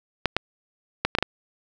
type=clicks; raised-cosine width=0.3 ms; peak=-4 dBFS; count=6; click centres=0.257 / 0.366 / 1.05 / 1.151 / 1.186 / 1.226 s; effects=none